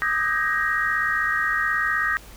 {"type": "tone cluster", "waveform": "sine", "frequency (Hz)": [1209, 1268, 1555, 1631, 1881], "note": ["D6", "D#6", "G6", "G#6", "A#6"], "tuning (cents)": [50, 32, -14, -32, 15], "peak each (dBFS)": [-30, -28, -29, -27, -23], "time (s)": [0.02, 2.17], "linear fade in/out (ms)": 0, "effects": ["added 50 Hz sine -45 dBFS peak until 2.36 s", "pink hiss -46 dBFS RMS until 2.36 s"]}